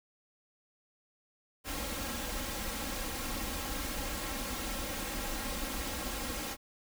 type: noise with comb filter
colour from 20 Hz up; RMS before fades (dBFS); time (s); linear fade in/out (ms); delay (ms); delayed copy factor
pink; -37; 1.64-6.57; 50; 3.7; +0.75
effects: none